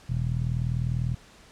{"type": "tone with low-pass filter", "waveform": "10% pulse", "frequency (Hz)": 40.05, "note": "E1", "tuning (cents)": -49, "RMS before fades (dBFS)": -27, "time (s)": [0.09, 1.15], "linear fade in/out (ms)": 10, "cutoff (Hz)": 130, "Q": 3.6, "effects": ["pink hiss -53 dBFS RMS until 1.51 s", "low-pass 8000 Hz 12 dB/octave"]}